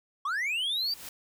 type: linear sweep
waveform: triangle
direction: up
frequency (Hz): 1068 to 4742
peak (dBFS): -26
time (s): 0.25-0.94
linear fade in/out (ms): 5
type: noise with exponential growth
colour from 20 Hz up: white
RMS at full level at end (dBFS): -40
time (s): 0.53-1.09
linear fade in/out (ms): 2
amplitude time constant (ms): 120
effects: none